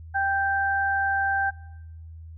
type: tone pair together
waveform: sine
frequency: 787.6 / 1568 Hz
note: G5 / G6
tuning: +8 / 0 cents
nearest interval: octave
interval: 1192 cents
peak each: -24 dBFS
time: 0.14-1.51 s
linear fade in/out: 20 ms
effects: noise-tail reverb RT60 1.0 s tail -24 dB re dry + added 81 Hz sine -39 dBFS peak until 2.37 s